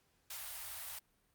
white band-stop noise, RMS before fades -45 dBFS, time 0.3-0.99 s, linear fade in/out 5 ms, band 100 to 610 Hz, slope 48 dB/octave, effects pink hiss -75 dBFS RMS until 1.34 s + Opus 48 kbps

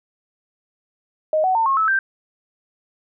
sine tone with pitch steps, 622.3 / 748.6 / 900.6 / 1083.5 / 1303.5 / 1568.1 Hz, D#5 / F#5 / A5 / C#6 / E6 / G6, 0 / +20 / +40 / -40 / -20 / 0 cents, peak -15 dBFS, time 1.33-1.99 s, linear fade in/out 2 ms, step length 110 ms, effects none

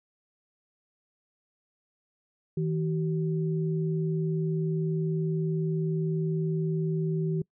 sine tone pair together, 160 / 380.8 Hz, D#3 / F#4, +49 / +50 cents, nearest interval octave + minor third, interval 1501 cents, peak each -26 / -32 dBFS, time 2.57-7.42 s, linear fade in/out 5 ms, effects noise-tail reverb RT60 0.1 s tail -24 dB re dry

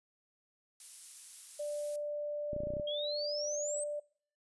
violet noise, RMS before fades -45 dBFS, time 0.8-1.96 s, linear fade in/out 2 ms
sine tone, 590 Hz, D5, 8 cents sharp, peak -35 dBFS, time 1.59-4 s, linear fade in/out 10 ms
clicks, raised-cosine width 3 ms, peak -29 dBFS, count 9, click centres 2.532 / 2.564 / 2.604 / 2.635 / 2.671 / 2.704 / 2.737 / 2.768 / 2.798 s
sine exponential sweep, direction up, 3216 to 8372 Hz, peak -37 dBFS, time 2.87-3.84 s, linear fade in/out 5 ms
effects noise-tail reverb RT60 0.5 s tail -22 dB re dry + resampled to 24000 Hz

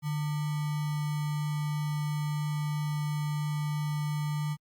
sine tone with sample-and-hold, 149.5 Hz, D3, 31 cents sharp, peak -28 dBFS, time 0.02-4.57 s, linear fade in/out 50 ms, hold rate 1050 Hz, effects Opus 48 kbps

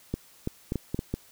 clicks, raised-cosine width 3 ms, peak -15 dBFS, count 7, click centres 0.14 / 0.474 / 0.721 / 0.757 / 0.945 / 0.991 / 1.14 s, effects white hiss -56 dBFS RMS until 1.31 s

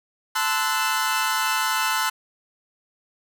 sawtooth chord, F# half-diminished seventh, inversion first, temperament equal with one note detuned, 880 / 1032.7 / 1318.5 / 1480 Hz, A5 / C6 / E6 / F#6, 0 / -23 / 0 / 0 cents, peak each -23 dBFS, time 0.35-2.1 s, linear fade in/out 10 ms, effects none

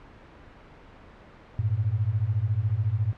sine beating tone pair, 98.8 / 112.8 Hz, G2 / A2, +14 / +44 cents, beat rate 14 Hz, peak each -26 / -25 dBFS, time 1.59-3.13 s, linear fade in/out 0 ms, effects pink hiss -49 dBFS RMS until 3.17 s + low-pass 2000 Hz 12 dB/octave

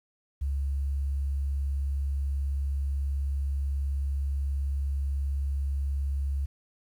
sine tone, 69.3 Hz, C#2, in tune, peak -26 dBFS, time 0.41-6.46 s, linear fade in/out 10 ms, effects 10-bit

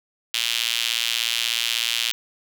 sawtooth tone with high-pass filter, 116.54 Hz, A#2, in tune, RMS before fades -24 dBFS, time 0.34-2.12 s, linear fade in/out 0 ms, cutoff 3100 Hz, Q 2.8, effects none

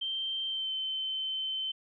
sine tone with pitch glide, 3136 to 3079 Hz, G7 to G7, 0 to -32 cents, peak -31 dBFS, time 0.01-1.72 s, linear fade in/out 10 ms, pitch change -32 cents, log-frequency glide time 0.47-0.72 s, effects none

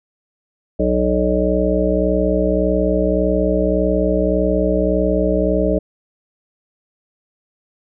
harmonic tone, 61.74 Hz, B1, in tune, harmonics 1 / 3 / 5 / 7 / 9 / 10, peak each -21 / -21 / -21 / -21 / -21 / -21 dBFS, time 0.79-5.79 s, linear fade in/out 10 ms, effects none

